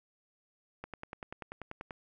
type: click train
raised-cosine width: 0.5 ms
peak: -26 dBFS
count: 12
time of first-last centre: 0.84-1.908 s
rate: 10.3 Hz
effects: none